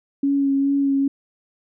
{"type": "tone with vibrato", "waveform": "sine", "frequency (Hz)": 277.2, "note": "C#4", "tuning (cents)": 0, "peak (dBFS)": -16, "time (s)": [0.23, 1.08], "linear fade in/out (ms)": 5, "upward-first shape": "sine", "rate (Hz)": 2.4, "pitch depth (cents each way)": 18, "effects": []}